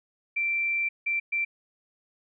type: tone bursts at uneven times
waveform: sine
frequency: 2349 Hz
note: D7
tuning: in tune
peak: -24 dBFS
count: 3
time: 0.36-0.89 / 1.06-1.2 / 1.32-1.45 s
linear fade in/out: 10 ms
effects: none